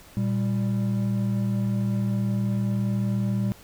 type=tone pair together; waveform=triangle; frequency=117.02 / 196.8 Hz; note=A#2 / G3; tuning=+7 / +7 cents; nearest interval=major sixth; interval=900 cents; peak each=-23 dBFS; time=0.17-3.52 s; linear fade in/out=0 ms; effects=pink hiss -50 dBFS RMS until 3.63 s